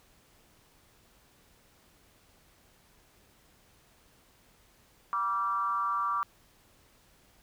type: tone with frequency modulation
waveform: sine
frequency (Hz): 1166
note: D6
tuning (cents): -13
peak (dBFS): -27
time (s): 5.13-6.23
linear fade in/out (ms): 0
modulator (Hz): 202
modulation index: 0.69
effects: pink hiss -63 dBFS RMS until 7.42 s